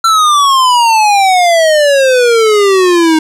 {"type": "exponential sweep", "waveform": "square", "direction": "down", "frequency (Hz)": [1357, 311.1], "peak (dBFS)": -6, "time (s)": [0.04, 3.19], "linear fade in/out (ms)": 5, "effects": ["low-pass 9000 Hz 12 dB/octave", "7-bit"]}